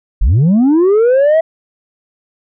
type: linear sweep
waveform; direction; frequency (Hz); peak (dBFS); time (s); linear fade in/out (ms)
sine; up; 34.65 to 659.3; -4; 0.21-1.41; 10
effects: tanh soft clip ceiling -6 dBFS